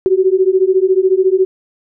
sine beating tone pair, 370 / 384 Hz, F#4 / G4, 0 / -36 cents, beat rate 14 Hz, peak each -12 dBFS, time 0.06-1.45 s, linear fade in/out 0 ms, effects none

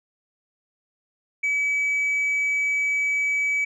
sine tone, 2286 Hz, D7, 47 cents flat, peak -18 dBFS, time 1.43-3.65 s, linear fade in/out 10 ms, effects tanh soft clip ceiling -19 dBFS

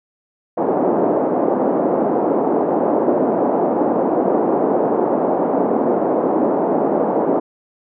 pink band-pass noise, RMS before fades -17 dBFS, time 0.57-7.4 s, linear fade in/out 10 ms, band 250 to 810 Hz, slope 24 dB/octave, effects none

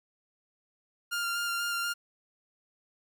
sawtooth tone with vibrato, 1396.9 Hz, F6, in tune, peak -26 dBFS, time 1.11-1.94 s, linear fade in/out 20 ms, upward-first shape square, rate 4.1 Hz, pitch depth 11 cents each way, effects none

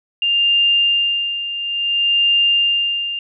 sine tone with tremolo, 2800 Hz, F7, 4 cents sharp, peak -11 dBFS, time 0.22-3.19 s, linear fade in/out 2 ms, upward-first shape sine, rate 0.58 Hz, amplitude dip 70%, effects none

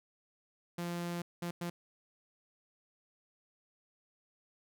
sawtooth tone bursts at uneven times, 173 Hz, F3, 16 cents flat, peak -32 dBFS, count 3, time 0.78-1.22 / 1.42-1.51 / 1.61-1.7 s, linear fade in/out 5 ms, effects none

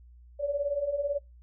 sine beating tone pair, 557 / 575 Hz, C#5 / D5, +8 / -37 cents, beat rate 18 Hz, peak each -33 / -28 dBFS, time 0.39-1.19 s, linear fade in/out 20 ms, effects noise-tail reverb RT60 0.2 s tail -22 dB re dry + added 60 Hz sine -50 dBFS peak until 1.42 s

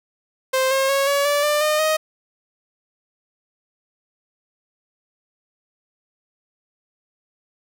sawtooth tone with pitch steps, 523.3 / 536.8 / 550.6 / 564.8 / 579.3 / 594.2 / 609.5 / 625.2 Hz, C5 / C5 / C#5 / C#5 / D5 / D5 / D#5 / D#5, 0 / +44 / -12 / +32 / -24 / +20 / -36 / +8 cents, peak -13 dBFS, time 0.53-1.97 s, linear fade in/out 10 ms, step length 180 ms, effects none

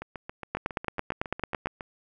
two click trains, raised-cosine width 0.5 ms, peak -12 / -21 dBFS, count 11 / 14, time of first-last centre 0.55-1.659 / 0.02-1.808 s, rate 9.02 / 7.27 Hz, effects none

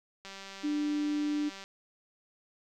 click train, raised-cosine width 0.2 ms, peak -28 dBFS, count 272, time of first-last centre 0.25-1.64 s, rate 195 Hz
sine tone, 296.3 Hz, D4, 15 cents sharp, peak -28 dBFS, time 0.63-1.5 s, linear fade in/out 20 ms
effects none

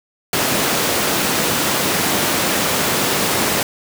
pink high-pass noise, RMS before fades -18 dBFS, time 0.33-3.63 s, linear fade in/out 2 ms, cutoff 180 Hz, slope 12 dB/octave, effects none

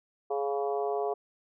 harmonic tone with a mistuned harmonic, 140 Hz, C#3, 18 cents sharp, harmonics 3 / 4 / 5 / 6 / 7 / 8, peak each -30 / -39 / -32 / -42 / -42 / -44 dBFS, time 0.3-1.14 s, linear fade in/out 10 ms, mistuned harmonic 8, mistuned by +17 cents, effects none

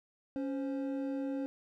triangle tone pair together, 277.2 / 523.3 Hz, C#4 / C5, 0 / 0 cents, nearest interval major seventh, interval 1100 cents, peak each -32 / -39 dBFS, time 0.36-1.46 s, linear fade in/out 0 ms, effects none

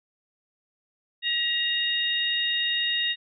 sine tone cluster, 1903 / 2815 / 3733 Hz, A#6 / F7 / A#7, +35 / +13 / +2 cents, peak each -29 / -28 / -26 dBFS, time 1.22-3.16 s, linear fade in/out 50 ms, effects none

